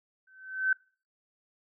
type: tone with exponential growth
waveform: sine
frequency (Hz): 1533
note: G6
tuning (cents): -39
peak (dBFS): -20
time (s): 0.27-0.73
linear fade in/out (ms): 5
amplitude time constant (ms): 100
effects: noise-tail reverb RT60 0.4 s tail -25 dB re dry